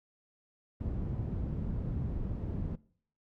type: low-pass noise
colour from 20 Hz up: white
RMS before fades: -35 dBFS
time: 0.8-2.76 s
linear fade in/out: 10 ms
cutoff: 140 Hz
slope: 12 dB/octave
effects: noise-tail reverb RT60 0.6 s tail -23 dB re dry